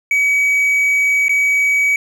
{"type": "tone with dropouts", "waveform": "triangle", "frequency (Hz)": 2271, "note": "C#7", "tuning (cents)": 41, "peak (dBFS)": -10, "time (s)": [0.11, 1.96], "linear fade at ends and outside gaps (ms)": 2, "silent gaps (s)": [1.283, 1.293], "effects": []}